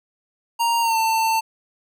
square tone with pitch glide, 932.3 to 894.3 Hz, A#5 to A5, 0 to +28 cents, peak -18 dBFS, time 0.59-1.41 s, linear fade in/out 20 ms, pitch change -72 cents, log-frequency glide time 0.81-0.97 s, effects none

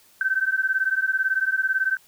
sine beating tone pair, 1534 / 1552 Hz, G6 / G6, -38 / -18 cents, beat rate 18 Hz, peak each -23 dBFS, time 0.21-1.97 s, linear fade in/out 2 ms, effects white hiss -56 dBFS RMS until 2.07 s

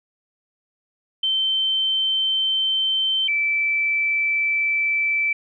sine tone pair in turn, 3100 / 2322 Hz, G7 / D7, -20 / -20 cents, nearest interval perfect fourth, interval 500 cents, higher first, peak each -18 dBFS, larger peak neither, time 1.23-3.28 / 3.28-5.33 s, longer neither, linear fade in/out 5 ms, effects none

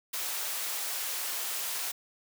white high-pass noise, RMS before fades -34 dBFS, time 0.13-1.92 s, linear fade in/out 10 ms, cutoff 560 Hz, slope 12 dB/octave, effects none

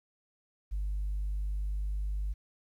sine tone, 49.98 Hz, G1, 34 cents sharp, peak -29 dBFS, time 0.71-2.34 s, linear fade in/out 20 ms, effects tanh soft clip ceiling -27 dBFS + 11-bit

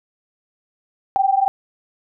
sine tone pair together, 770 / 792.1 Hz, G5 / G5, -31 / +18 cents, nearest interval unison, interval 49 cents, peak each -17 dBFS, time 1.16-1.48 s, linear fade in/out 0 ms, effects none

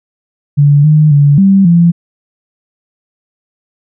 sine tone with pitch steps, 144.2 / 152.9 / 143.7 / 194.7 / 170.5 Hz, D3 / D#3 / D3 / G3 / F3, -31 / -30 / -37 / -12 / -41 cents, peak -3 dBFS, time 0.57-1.92 s, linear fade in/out 20 ms, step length 270 ms, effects none

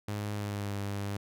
sawtooth tone with pitch glide, 103.83 to 100.58 Hz, G#2 to G2, 0 to +45 cents, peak -29 dBFS, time 0.08-1.17 s, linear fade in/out 5 ms, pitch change -55 cents, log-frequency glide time 0.33-0.73 s, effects none

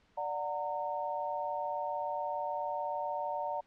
sine chord, D augmented, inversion none, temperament just, 587.3 / 734.2 / 917.7 Hz, D5 / F#5 / A#5, 0 / -14 / -27 cents, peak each -38 / -38 / -36 dBFS, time 0.17-3.61 s, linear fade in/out 10 ms, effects pink hiss -68 dBFS RMS until 3.66 s + low-pass 4000 Hz 12 dB/octave

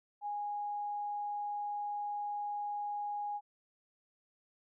sine tone, 825 Hz, G#5, 12 cents flat, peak -35 dBFS, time 0.21-3.41 s, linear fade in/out 50 ms, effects none

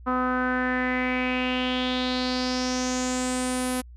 sawtooth tone with low-pass filter sweep, 253.1 Hz, B3, 43 cents sharp, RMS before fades -26 dBFS, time 0.06-3.82 s, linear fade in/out 20 ms, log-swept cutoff 1200 to 11000 Hz, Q 5, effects added 60 Hz sine -42 dBFS peak until 3.96 s

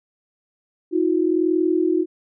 sine tone pair together, 320 / 361.2 Hz, D#4 / F#4, +49 / -42 cents, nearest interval major second, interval 209 cents, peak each -19 dBFS, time 0.91-2.06 s, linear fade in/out 50 ms, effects none

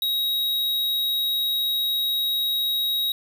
square tone, 3807 Hz, A#7, 36 cents sharp, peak -22 dBFS, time 0.02-3.12 s, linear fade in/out 2 ms, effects none

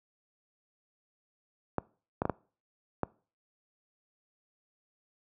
clicks, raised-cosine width 1 ms, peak -14 dBFS, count 5, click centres 1.783 / 2.219 / 2.254 / 2.297 / 3.033 s, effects noise-tail reverb RT60 0.4 s tail -23 dB re dry + high-pass 80 Hz 12 dB/octave

